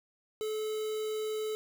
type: tone with quantisation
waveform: triangle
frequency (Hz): 431.8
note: A4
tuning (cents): -33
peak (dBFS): -30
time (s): 0.41-1.55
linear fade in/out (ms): 0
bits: 7
effects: none